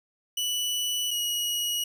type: tone pair in turn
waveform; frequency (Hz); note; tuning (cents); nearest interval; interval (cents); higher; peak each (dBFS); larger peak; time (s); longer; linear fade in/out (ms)
sawtooth; 2960 / 2904; F#7 / F#7; 0 / -33; unison; 33; first; -23; neither; 0.37-1.11 / 1.11-1.84; first; 5
effects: none